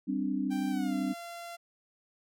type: chord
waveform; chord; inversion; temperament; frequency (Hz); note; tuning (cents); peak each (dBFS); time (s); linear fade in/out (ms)
sine; G suspended fourth; none; just; 196 / 261.3 / 294; G3 / C4 / D4; 0 / -2 / +2; -34 / -32 / -33; 0.07-1.14; 20
type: tone with pitch glide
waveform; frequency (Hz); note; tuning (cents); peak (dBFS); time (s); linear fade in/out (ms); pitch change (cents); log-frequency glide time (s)
sawtooth; 784 to 686.5; G5 to F5; 0 to -30; -37; 0.5-1.57; 20; -230; 0.7-0.94
effects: none